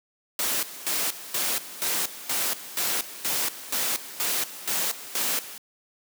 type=noise with tremolo; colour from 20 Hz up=white; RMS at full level=-26 dBFS; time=0.39-5.58 s; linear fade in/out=2 ms; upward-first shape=square; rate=2.1 Hz; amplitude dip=80%; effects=high-pass 200 Hz 12 dB/octave